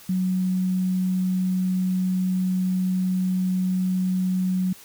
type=tone; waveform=sine; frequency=185 Hz; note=F#3; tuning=in tune; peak=-20 dBFS; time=0.09-4.73 s; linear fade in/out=5 ms; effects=white hiss -47 dBFS RMS until 4.84 s